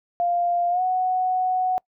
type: tone with pitch glide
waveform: sine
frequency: 698.5 to 740 Hz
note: F5 to F#5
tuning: 0 to 0 cents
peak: -19 dBFS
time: 0.2-1.78 s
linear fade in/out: 0 ms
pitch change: +100 cents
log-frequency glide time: 0.7-0.82 s
effects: noise-tail reverb RT60 0.1 s tail -26 dB re dry